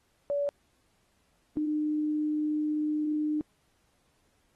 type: tone pair in turn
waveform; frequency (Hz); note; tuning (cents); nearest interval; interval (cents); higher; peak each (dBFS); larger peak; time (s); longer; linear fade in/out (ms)
sine; 572 / 303; D5 / D#4; -46 / -46; major seventh; 1100; first; -26; neither; 0.3-0.49 / 1.57-3.41; second; 0
effects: pink hiss -71 dBFS RMS until 4.55 s + AAC 32 kbps